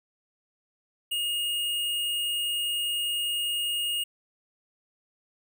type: tone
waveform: square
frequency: 2855 Hz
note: F7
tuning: 37 cents sharp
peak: -27 dBFS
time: 1.11-4.04 s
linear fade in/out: 10 ms
effects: none